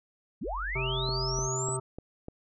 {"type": "linear sweep", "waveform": "sine", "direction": "up", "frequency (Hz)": [130.8, 8210], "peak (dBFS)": -32, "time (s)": [0.41, 1.77], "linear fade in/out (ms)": 10}
{"type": "tone", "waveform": "sine", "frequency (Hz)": 46.25, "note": "F#1", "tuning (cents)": 0, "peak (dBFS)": -35, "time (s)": [0.43, 1.5], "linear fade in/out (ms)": 50}
{"type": "harmonic tone", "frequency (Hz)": 130, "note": "C3", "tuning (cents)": -11, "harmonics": [1, 3, 5, 7, 9, 10], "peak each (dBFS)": [-33, -35, -42, -40, -43, -42], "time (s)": [0.75, 1.8], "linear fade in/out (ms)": 10}
{"type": "click train", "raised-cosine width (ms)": 2, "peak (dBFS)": -26, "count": 5, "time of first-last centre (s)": [1.09, 2.284], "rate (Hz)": 3.35}
{"effects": []}